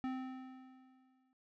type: tone with exponential decay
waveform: square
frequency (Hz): 259.4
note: C4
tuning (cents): -15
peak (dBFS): -36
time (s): 0.04-1.33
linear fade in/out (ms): 0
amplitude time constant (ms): 280
effects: noise-tail reverb RT60 0.2 s tail -26 dB re dry + low-pass 2000 Hz 12 dB/octave

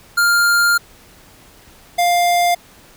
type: tone pair in turn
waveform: square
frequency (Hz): 1402 / 701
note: F6 / F5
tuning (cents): +6 / +6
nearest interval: octave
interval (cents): 1200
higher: first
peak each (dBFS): -12 / -13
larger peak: first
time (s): 0.17-0.78 / 1.98-2.55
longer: first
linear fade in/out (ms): 10
effects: pink hiss -46 dBFS RMS until 2.96 s

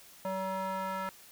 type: tone with band-pass filter sweep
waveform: square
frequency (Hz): 190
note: F#3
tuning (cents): +46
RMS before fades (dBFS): -35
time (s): 0.25-1.09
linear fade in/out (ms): 0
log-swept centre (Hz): 750 to 1200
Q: 2.1
effects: white hiss -55 dBFS RMS until 1.31 s

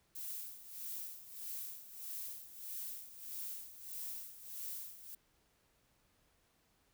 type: noise with tremolo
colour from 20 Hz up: violet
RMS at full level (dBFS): -43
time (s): 0.15-5.15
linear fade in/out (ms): 5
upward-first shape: sine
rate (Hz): 1.6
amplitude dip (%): 75
effects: pink hiss -74 dBFS RMS until 6.93 s

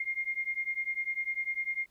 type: beating tone pair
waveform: sine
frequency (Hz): 2118 / 2128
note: C7 / C7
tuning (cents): +21 / +29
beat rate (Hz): 10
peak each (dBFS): -34 / -34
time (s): 0-1.86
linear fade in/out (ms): 5
effects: pink hiss -70 dBFS RMS until 1.9 s

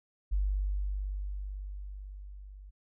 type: tone with level ramp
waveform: sine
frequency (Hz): 49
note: G1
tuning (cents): 0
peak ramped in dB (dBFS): -25 to -46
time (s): 0.31-2.71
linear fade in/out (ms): 20
effects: none

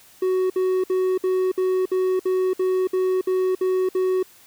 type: tone bursts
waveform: triangle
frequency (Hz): 372.1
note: F#4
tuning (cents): +10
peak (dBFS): -16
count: 12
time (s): 0.22-4.229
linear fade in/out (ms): 5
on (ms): 280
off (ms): 59
effects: white hiss -51 dBFS RMS until 4.46 s

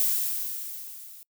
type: noise with level ramp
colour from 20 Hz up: violet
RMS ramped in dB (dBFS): -23 to -47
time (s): 0-1.23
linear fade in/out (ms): 0
effects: noise-tail reverb RT60 0.1 s tail -26 dB re dry

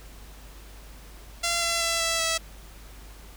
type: tone with pitch steps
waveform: 5% pulse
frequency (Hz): 684 / 676.5 / 669.2 / 661.8 / 654.6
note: F5 / E5 / E5 / E5 / E5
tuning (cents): -36 / +45 / +26 / +7 / -12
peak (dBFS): -12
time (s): 1.43-2.38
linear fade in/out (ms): 10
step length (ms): 190
effects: added 50 Hz sine -44 dBFS peak until 3.36 s + pink hiss -50 dBFS RMS until 3.36 s

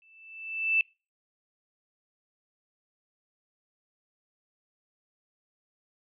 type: tone with exponential growth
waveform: sine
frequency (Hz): 2647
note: E7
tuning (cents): +7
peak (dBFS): -19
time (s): 0.02-0.81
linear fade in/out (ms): 1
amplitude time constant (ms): 170
effects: noise-tail reverb RT60 0.3 s tail -25 dB re dry

